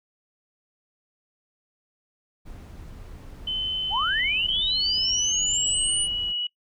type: noise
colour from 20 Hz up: brown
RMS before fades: -41 dBFS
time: 2.45-6.33 s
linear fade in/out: 20 ms
type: tone with pitch glide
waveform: sine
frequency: 3049 to 2926 Hz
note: G7 to F#7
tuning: -49 to -20 cents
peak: -25 dBFS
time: 3.47-6.47 s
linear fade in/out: 5 ms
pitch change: -71 cents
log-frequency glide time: 3.87-6.01 s
type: linear sweep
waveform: sine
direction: up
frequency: 724 to 9397 Hz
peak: -23 dBFS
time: 3.9-6.08 s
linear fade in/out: 50 ms
effects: noise-tail reverb RT60 0.1 s tail -23 dB re dry